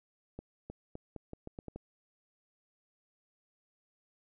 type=accelerating click train; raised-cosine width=2 ms; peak=-29 dBFS; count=9; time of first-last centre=0.39-1.76 s; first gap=310 ms; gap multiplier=0.82; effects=none